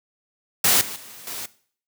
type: noise with level steps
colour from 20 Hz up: white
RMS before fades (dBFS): -17 / -33 / -42 / -32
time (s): 0.64-1.46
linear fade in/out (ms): 5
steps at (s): 0.81 / 0.96 / 1.27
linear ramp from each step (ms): 2
effects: noise-tail reverb RT60 0.5 s tail -18 dB re dry + high-pass 100 Hz 12 dB/octave